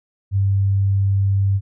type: tone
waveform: sine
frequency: 98.3 Hz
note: G2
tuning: 5 cents sharp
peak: -14 dBFS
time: 0.31-1.61 s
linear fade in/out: 50 ms
effects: none